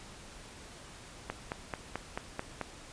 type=click train; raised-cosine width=0.5 ms; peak=-19 dBFS; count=7; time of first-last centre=1.3-2.613 s; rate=4.57 Hz; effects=pink hiss -50 dBFS RMS until 2.92 s + resampled to 22050 Hz